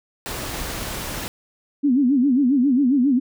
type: noise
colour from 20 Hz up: pink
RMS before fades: -29 dBFS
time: 0.26-1.28 s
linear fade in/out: 0 ms
type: tone with vibrato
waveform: sine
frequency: 264.7 Hz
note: C4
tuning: 20 cents sharp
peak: -14 dBFS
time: 1.83-3.2 s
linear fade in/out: 20 ms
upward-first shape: sine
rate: 7.4 Hz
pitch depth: 170 cents each way
effects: none